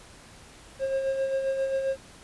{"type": "tone with tremolo", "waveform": "triangle", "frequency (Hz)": 537, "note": "C5", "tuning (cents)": 45, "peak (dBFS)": -21, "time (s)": [0.79, 1.97], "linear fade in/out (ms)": 50, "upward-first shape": "sine", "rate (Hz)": 7.5, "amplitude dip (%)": 45, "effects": ["pink hiss -50 dBFS RMS until 2.23 s", "resampled to 24000 Hz"]}